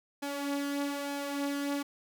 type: tone with flanger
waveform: sawtooth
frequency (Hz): 283.3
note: C#4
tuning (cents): +38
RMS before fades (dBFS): -34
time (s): 0.22-1.83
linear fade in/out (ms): 10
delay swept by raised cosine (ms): 1.2 to 4.2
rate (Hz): 1.1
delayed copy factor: +0.5
effects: none